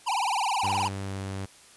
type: tone with vibrato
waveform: square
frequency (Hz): 880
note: A5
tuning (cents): 0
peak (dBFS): -25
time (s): 0.06-0.89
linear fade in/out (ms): 20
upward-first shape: triangle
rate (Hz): 19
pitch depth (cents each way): 290
type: tone with pitch glide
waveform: sawtooth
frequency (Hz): 97.8 to 97.01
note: G2 to G2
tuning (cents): -4 to -18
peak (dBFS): -28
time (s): 0.63-1.46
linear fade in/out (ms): 10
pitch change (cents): -14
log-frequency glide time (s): 1.01-1.17
effects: white hiss -53 dBFS RMS until 1.76 s + resampled to 24000 Hz